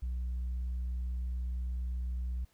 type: tone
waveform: sine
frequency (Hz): 61.74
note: B1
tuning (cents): 0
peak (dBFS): -30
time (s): 0.02-2.45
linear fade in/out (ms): 10
effects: tanh soft clip ceiling -31 dBFS + pink hiss -70 dBFS RMS until 2.53 s